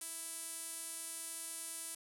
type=tone with band-pass filter; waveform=sawtooth; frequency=329.6 Hz; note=E4; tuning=in tune; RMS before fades=-45 dBFS; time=0.01-1.95 s; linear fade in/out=5 ms; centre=9900 Hz; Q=3.1; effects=none